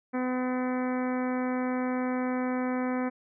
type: harmonic tone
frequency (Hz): 253.1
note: B3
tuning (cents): +43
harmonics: 1 / 2 / 3 / 4 / 5 / 6 / 7 / 8 / 9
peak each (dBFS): -28 / -34 / -38 / -40 / -42 / -44 / -45 / -46 / -47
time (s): 0.13-3.1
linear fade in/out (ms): 20
effects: none